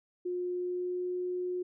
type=tone with pitch glide; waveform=sine; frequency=358.1 to 361 Hz; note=F4 to F#4; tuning=+43 to -43 cents; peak=-31 dBFS; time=0.25-1.63 s; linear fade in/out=10 ms; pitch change=+14 cents; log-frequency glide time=0.52-1.15 s; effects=none